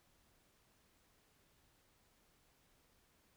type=silence; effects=pink hiss -73 dBFS RMS until 3.36 s